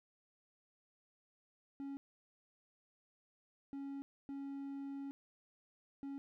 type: tone bursts at uneven times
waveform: triangle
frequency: 277.1 Hz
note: C#4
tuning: 1 cent flat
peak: -40 dBFS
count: 4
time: 1.8-1.97 / 3.73-4.02 / 4.29-5.11 / 6.03-6.18 s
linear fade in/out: 0 ms
effects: none